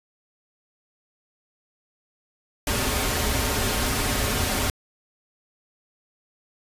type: noise with comb filter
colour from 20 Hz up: pink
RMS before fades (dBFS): -24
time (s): 2.67-4.7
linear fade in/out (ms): 2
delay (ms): 6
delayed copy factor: -0.65
effects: resampled to 32000 Hz